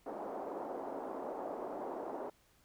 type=band-pass noise; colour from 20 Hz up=white; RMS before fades=-42 dBFS; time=0.06-2.3 s; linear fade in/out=5 ms; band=270 to 820 Hz; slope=24 dB/octave; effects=pink hiss -69 dBFS RMS until 2.64 s